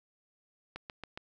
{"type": "click train", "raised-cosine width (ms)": 0.3, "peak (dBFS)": -25, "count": 4, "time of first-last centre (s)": [0.76, 1.175], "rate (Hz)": 7.23, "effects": []}